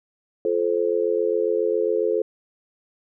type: chord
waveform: sine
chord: F major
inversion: none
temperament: just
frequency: 349.2 / 436.5 / 523.8 Hz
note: F4 / A4 / C5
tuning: 0 / -14 / +2 cents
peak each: -26 / -21 / -25 dBFS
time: 0.45-2.22 s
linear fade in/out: 2 ms
effects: none